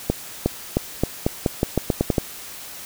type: accelerating click train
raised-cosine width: 2 ms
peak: -4 dBFS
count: 12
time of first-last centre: 0.1-2.182 s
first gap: 360 ms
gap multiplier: 0.86
effects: white hiss -37 dBFS RMS until 2.85 s